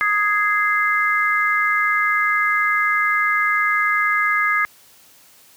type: chord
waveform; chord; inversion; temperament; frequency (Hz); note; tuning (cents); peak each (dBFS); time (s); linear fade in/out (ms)
sine; Ab major; second; just; 1245.9 / 1661.2 / 2077; Eb6 / Ab6 / C7; +2 / 0 / -13; -20; 0.01-4.65; 0
effects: white hiss -50 dBFS RMS until 5.56 s + high-pass 60 Hz 12 dB/octave